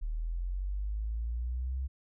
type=linear sweep; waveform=sine; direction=up; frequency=37.36 to 66.8 Hz; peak=-31 dBFS; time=0.01-1.88 s; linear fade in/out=20 ms; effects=none